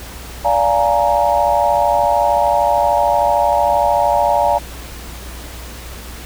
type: chord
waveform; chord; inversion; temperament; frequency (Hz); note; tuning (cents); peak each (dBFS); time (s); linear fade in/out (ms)
sine; Bb dominant seventh; first; just; 582.7 / 699.2 / 839.1 / 932.3; D5 / F5 / Ab5 / Bb5; -14 / +2 / +18 / 0; -17; 0.44-4.59; 20
effects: added 60 Hz sine -32 dBFS peak until 6.25 s + pink hiss -34 dBFS RMS until 6.25 s